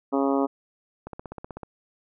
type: harmonic tone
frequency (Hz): 137.7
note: C#3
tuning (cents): -11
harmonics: 2 / 3 / 4 / 5 / 6 / 7 / 8 / 9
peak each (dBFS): -23 / -27 / -29 / -31 / -33 / -34 / -35 / -36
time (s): 0.12-0.47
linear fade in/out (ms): 20
type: click train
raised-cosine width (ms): 1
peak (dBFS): -22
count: 10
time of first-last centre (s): 1.07-1.633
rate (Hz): 16
effects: none